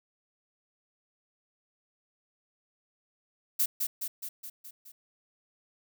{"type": "noise with echo", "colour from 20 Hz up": "violet", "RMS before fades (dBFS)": -26, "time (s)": [3.59, 3.66], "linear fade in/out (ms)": 10, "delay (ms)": 210, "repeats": 6, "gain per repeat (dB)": -4, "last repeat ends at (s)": 4.92, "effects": []}